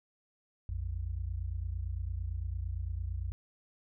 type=tone pair together; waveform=sine; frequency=58.46 / 87.31 Hz; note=A#1 / F2; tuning=+6 / 0 cents; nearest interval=perfect fifth; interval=694 cents; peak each=-36 / -36 dBFS; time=0.69-3.32 s; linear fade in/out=0 ms; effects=none